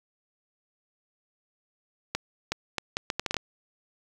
accelerating click train, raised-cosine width 0.2 ms, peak -10 dBFS, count 10, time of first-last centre 2.15-3.367 s, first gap 370 ms, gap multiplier 0.71, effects 8-bit

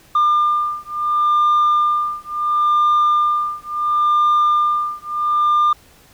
sine beating tone pair, 1200 / 1200.72 Hz, D6 / D6, +37 / +38 cents, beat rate 0.72 Hz, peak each -15 dBFS, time 0.15-5.73 s, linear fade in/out 5 ms, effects tanh soft clip ceiling -10 dBFS + pink hiss -49 dBFS RMS until 6.13 s

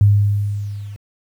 sine tone with level ramp, 102.2 Hz, G#2, 27 cents flat, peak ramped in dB -6 to -29 dBFS, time 0.01-0.96 s, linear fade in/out 0 ms, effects high-pass 60 Hz 12 dB/octave + 8-bit

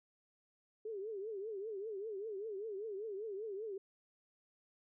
sine tone with vibrato, 415.3 Hz, G#4, in tune, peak -40 dBFS, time 0.85-3.78 s, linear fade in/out 5 ms, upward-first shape triangle, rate 5.1 Hz, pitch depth 180 cents each way, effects none

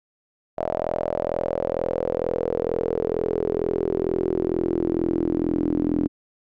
sawtooth tone with band-pass filter sweep, 42.18 Hz, E1, 41 cents sharp, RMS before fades -24 dBFS, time 0.57-6.08 s, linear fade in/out 20 ms, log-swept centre 640 to 290 Hz, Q 6.3, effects none

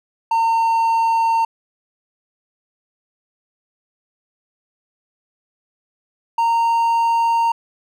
triangle tone pair in turn, 911 / 923.7 Hz, A#5 / A#5, -40 / -16 cents, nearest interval unison, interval 24 cents, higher second, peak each -12 dBFS, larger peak neither, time 0.31-1.45 / 6.38-7.52 s, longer neither, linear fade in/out 5 ms, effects none

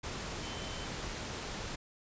sine tone in noise, 3066 Hz, G7, 39 cents flat, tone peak -48 dBFS, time 0.43-0.86 s, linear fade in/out 10 ms, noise pink, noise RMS -40 dBFS, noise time 0.03-1.76 s, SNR -11 dB, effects resampled to 16000 Hz

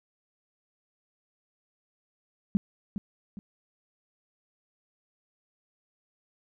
sine tone with echo, 201.2 Hz, G3, 45 cents sharp, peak -19 dBFS, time 2.55-2.57 s, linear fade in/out 0 ms, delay 410 ms, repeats 2, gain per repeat -9 dB, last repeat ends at 3.39 s, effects none

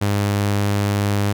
sawtooth tone, 101.6 Hz, G#2, 38 cents flat, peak -13 dBFS, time 0.01-1.33 s, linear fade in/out 10 ms, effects none

